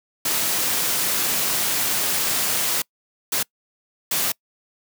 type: noise bursts at uneven times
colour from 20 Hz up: white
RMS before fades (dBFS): -22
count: 3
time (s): 0.25-2.82 / 3.32-3.43 / 4.11-4.32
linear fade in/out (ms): 5
effects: noise-tail reverb RT60 0.1 s tail -26 dB re dry + high-pass 100 Hz 12 dB/octave